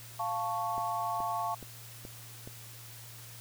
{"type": "chord", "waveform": "sine", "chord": "F augmented", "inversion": "none", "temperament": "equal", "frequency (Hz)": [698.5, 880, 1108.7], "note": ["F5", "A5", "C#6"], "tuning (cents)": [0, 0, 0], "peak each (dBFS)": -35, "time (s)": [0.19, 1.55], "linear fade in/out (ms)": 10}
{"type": "click train", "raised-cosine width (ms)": 2, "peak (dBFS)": -31, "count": 5, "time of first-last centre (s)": [0.78, 2.475], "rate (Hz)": 2.36}
{"effects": ["added 116 Hz sine -50 dBFS peak until 3.4 s", "white hiss -50 dBFS RMS until 3.4 s"]}